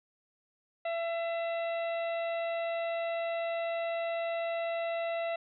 harmonic tone with a mistuned harmonic, 671 Hz, E5, 31 cents sharp, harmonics 1 / 2 / 3 / 4 / 5 / 6, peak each -31 / -45 / -43 / -44 / -57 / -51 dBFS, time 0.85-5.36 s, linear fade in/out 5 ms, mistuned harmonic 6, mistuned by -79 cents, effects none

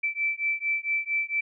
sine beating tone pair, 2324 / 2328.4 Hz, D7 / D7, -19 / -15 cents, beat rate 4.4 Hz, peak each -28 / -28 dBFS, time 0.03-1.41 s, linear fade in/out 10 ms, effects none

